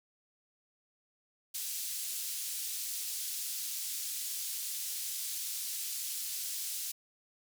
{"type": "band-pass noise", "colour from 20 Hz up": "white", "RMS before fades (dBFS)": -38, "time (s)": [1.54, 6.92], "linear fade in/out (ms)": 10, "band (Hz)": [4100, 15000], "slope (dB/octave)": 12, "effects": []}